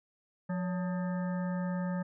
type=harmonic tone with a mistuned harmonic; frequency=178.3 Hz; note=F3; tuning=36 cents sharp; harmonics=1 / 3 / 5 / 7 / 9 / 10; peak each=-31 / -41 / -45 / -48 / -50 / -51 dBFS; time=0.49-2.03 s; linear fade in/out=10 ms; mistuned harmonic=3; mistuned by=+84 cents; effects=none